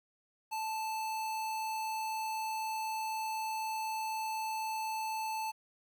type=tone; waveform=square; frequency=878 Hz; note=A5; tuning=4 cents flat; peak=-35 dBFS; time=0.51-5.52 s; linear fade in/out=20 ms; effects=11-bit